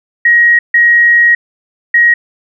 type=tone bursts at uneven times; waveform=sine; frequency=1890 Hz; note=A#6; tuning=23 cents sharp; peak=-4 dBFS; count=3; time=0.25-0.59 / 0.74-1.35 / 1.94-2.14 s; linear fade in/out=5 ms; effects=none